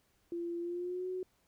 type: tone with pitch glide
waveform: sine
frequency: 342.5 to 369.2 Hz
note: F4 to F#4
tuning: -34 to -4 cents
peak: -35 dBFS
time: 0.32-1.23 s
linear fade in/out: 2 ms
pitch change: +130 cents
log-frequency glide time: 0.6-1.08 s
effects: pink hiss -73 dBFS RMS until 1.47 s